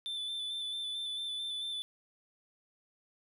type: tone with vibrato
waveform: triangle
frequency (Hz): 3520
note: A7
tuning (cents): 0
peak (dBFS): -34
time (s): 0.06-1.82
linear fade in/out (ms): 0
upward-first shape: square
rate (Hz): 4.5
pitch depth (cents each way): 19
effects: none